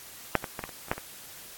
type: clicks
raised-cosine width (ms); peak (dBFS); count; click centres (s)
0.5; -6 / -18 / -19 / -16 / -28 / -28 / -11 / -22; 8; 0.353 / 0.442 / 0.592 / 0.639 / 0.692 / 0.884 / 0.915 / 0.98
effects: white hiss -46 dBFS RMS until 1.57 s + AAC 64 kbps

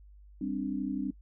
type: chord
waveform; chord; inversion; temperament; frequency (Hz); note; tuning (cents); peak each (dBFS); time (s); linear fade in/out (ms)
sine; G suspended fourth; none; equal with one note detuned; 197.82 / 261.6 / 293.7; G3 / C4 / D4; +16 / 0 / 0; -36 / -34 / -34; 0.41-1.11; 5
effects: noise-tail reverb RT60 0.1 s tail -21 dB re dry + added 50 Hz sine -51 dBFS peak until 1.21 s

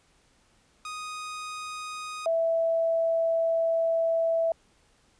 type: tone pair in turn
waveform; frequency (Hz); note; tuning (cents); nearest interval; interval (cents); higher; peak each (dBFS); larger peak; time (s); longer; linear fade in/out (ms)
sawtooth / sine; 1244.5 / 659.3; D#6 / E5; 0 / 0; major seventh; 1100; first; -31 / -22; second; 0.85-2.26 / 2.26-4.52; second; 2
effects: pink hiss -64 dBFS RMS until 5.19 s + resampled to 22050 Hz

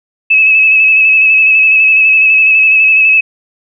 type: tone with vibrato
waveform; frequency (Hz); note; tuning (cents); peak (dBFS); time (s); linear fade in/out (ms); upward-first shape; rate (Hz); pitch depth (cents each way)
sine; 2589; E7; -32; -4; 0.3-3.21; 10; square; 12; 24
effects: none

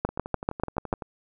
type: two click trains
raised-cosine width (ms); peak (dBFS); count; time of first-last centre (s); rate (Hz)
1; -9 / -20; 7 / 12; 0.05-0.928 / 0.09-1.022; 6.83 / 11.8
effects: none

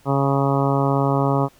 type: harmonic tone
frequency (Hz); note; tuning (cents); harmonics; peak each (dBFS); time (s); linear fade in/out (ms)
138.2; C#3; -5; 1 / 2 / 3 / 4 / 5 / 6 / 7 / 8 / 9; -20 / -23 / -25 / -26 / -27 / -28 / -28 / -29 / -30; 0.05-1.49; 50
effects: pink hiss -54 dBFS RMS until 1.59 s

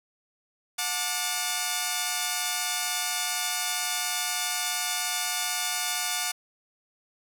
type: chord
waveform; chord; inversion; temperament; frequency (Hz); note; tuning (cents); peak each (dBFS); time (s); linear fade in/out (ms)
5% pulse; D major; first; equal with one note detuned; 723.9 / 880 / 1174.7; F#5 / A5 / D6; -38 / 0 / 0; -18 / -22 / -20; 0.78-6.32; 10
effects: none

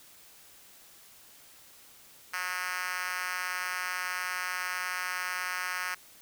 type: tone with high-pass filter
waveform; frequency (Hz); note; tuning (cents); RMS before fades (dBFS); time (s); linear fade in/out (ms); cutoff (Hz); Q
5% pulse; 181.8; F#3; -30; -34; 2.33-5.95; 10; 1400; 1.4
effects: white hiss -55 dBFS RMS until 6.21 s

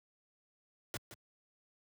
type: noise with echo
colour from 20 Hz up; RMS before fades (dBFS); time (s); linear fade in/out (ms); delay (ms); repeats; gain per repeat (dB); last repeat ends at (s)
pink; -39; 0.94-0.97; 0; 170; 1; -11; 1.14
effects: high-pass 100 Hz 12 dB/octave

